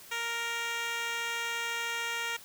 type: tone with band-pass filter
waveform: 10% pulse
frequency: 466.2 Hz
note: A#4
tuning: in tune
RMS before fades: -34 dBFS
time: 0.11-2.37 s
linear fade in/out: 10 ms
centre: 3000 Hz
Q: 0.56
effects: white hiss -51 dBFS RMS until 2.44 s